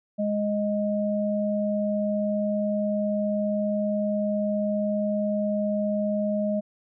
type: tone pair together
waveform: sine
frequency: 207.7 / 622.3 Hz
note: G#3 / D#5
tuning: 0 / 0 cents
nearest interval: octave + perfect fifth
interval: 1900 cents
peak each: -25 / -26 dBFS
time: 0.18-6.61 s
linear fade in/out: 20 ms
effects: none